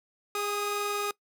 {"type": "tone pair together", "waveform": "sawtooth", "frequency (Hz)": [408.8, 1247.9], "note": ["G#4", "D#6"], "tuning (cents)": [-27, 5], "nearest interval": "octave + perfect fifth", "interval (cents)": 1932, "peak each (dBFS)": -28, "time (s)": [0.35, 1.11], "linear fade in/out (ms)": 2, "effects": ["noise-tail reverb RT60 0.1 s tail -21 dB re dry"]}